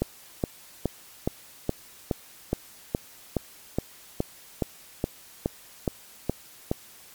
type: click train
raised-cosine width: 2 ms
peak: -10 dBFS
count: 17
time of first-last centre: 0.02-6.715 s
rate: 2.39 Hz
effects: white hiss -50 dBFS RMS until 7.14 s + MP3 96 kbps